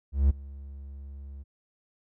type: tone with ADSR envelope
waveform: triangle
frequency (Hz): 69.3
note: C#2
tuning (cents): 0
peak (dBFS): -14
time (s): 0.12-1.44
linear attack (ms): 180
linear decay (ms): 13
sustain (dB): -23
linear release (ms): 24
effects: none